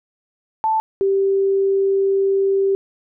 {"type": "tone pair in turn", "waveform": "sine", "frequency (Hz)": [880, 390.8], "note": ["A5", "G4"], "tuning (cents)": [0, -5], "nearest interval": "octave + major second", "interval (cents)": 1405, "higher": "first", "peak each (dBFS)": [-15, -14], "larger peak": "second", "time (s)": [[0.64, 0.8], [1.01, 2.75]], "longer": "second", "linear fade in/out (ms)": 0, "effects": []}